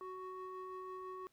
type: ring-modulated tone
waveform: triangle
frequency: 370 Hz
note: F#4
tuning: in tune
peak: -39 dBFS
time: 0.01-1.27 s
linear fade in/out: 0 ms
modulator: 743 Hz
effects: pink hiss -75 dBFS RMS until 1.32 s